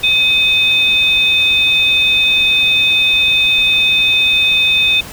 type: tone pair together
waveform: sine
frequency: 2542 / 3595 Hz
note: D#7 / A7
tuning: +36 / +36 cents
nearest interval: tritone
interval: 600 cents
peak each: -12 dBFS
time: 0.03-5.01 s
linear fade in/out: 10 ms
effects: pink hiss -31 dBFS RMS until 5.12 s